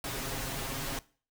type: noise with comb filter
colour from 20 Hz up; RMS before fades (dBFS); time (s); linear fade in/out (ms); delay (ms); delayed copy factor
pink; -36; 0.04-0.99; 2; 7.4; +0.75
effects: noise-tail reverb RT60 0.4 s tail -20 dB re dry